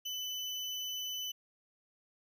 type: tone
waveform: 35% pulse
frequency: 3004 Hz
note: F#7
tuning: 26 cents sharp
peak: -35 dBFS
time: 0.05-1.32 s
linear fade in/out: 10 ms
effects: none